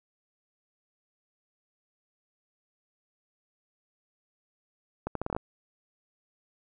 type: accelerating click train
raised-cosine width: 1 ms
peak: -17 dBFS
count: 8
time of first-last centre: 5.07-5.365 s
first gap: 83 ms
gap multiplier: 0.76
effects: none